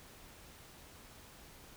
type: silence
effects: pink hiss -56 dBFS RMS until 1.76 s